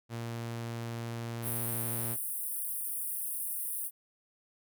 sawtooth tone, 116.54 Hz, A#2, in tune, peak -32 dBFS, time 0.09-2.17 s, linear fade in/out 50 ms
pink high-pass noise, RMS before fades -36 dBFS, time 1.42-3.91 s, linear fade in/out 50 ms, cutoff 9000 Hz, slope 96 dB/octave
effects none

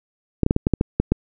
clicks, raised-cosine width 3 ms, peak -3 dBFS, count 9, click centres 0.433 / 0.464 / 0.509 / 0.564 / 0.669 / 0.737 / 0.811 / 1 / 1.12 s, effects none

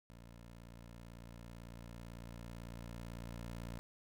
15% pulse tone with level ramp, 58 Hz, A#1, 8 cents flat, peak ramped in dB -48 to -37 dBFS, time 0.1-3.79 s, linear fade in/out 0 ms, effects none

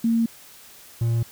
sine / triangle tone pair in turn, 229.2 / 116.13 Hz, A#3 / A#2, -29 / -6 cents, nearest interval octave, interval 1177 cents, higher first, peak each -17 dBFS, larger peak neither, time 0.04-0.26 / 1.01-1.23 s, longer neither, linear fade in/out 5 ms, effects white hiss -47 dBFS RMS until 1.31 s

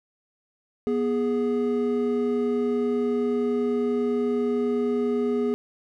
triangle tone pair together, 243.1 / 415.3 Hz, B3 / G#4, -27 / 0 cents, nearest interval major sixth, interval 927 cents, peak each -23 / -22 dBFS, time 0.87-5.54 s, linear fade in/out 0 ms, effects none

